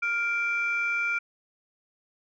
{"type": "tone pair together", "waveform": "sine", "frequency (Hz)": [1403, 2349], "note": ["F6", "D7"], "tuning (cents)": [8, 0], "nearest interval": "major sixth", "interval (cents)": 892, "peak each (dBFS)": [-27, -26], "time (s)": [0.02, 1.19], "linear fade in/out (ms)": 10, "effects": ["tanh soft clip ceiling -18 dBFS"]}